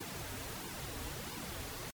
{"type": "noise with flanger", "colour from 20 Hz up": "pink", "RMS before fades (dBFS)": -43, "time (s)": [0, 1.91], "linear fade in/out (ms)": 10, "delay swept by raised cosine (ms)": [1.5, 5.9], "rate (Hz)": 1.5, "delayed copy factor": -0.8, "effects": ["MP3 96 kbps"]}